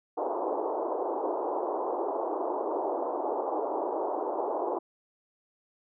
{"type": "band-pass noise", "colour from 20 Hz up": "pink", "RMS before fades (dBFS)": -31, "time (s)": [0.17, 4.79], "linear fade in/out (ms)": 10, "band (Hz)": [330, 1000], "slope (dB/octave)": 48, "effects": []}